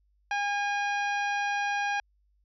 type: harmonic tone with a mistuned harmonic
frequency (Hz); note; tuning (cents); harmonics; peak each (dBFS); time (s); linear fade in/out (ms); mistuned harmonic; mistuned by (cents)
813; G#5; -37; 1 / 2 / 3 / 4 / 5 / 6 / 7; -29 / -31 / -35 / -44 / -48 / -50 / -47; 0.31-2; 2; 3; +15
effects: added 50 Hz sine -65 dBFS peak until 2.44 s